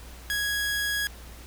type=tone; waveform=sawtooth; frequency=1661.2 Hz; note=G#6; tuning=in tune; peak=-22 dBFS; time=0.3-1.07 s; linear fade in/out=0 ms; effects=added 60 Hz sine -43 dBFS peak until 1.46 s + pink hiss -48 dBFS RMS until 1.46 s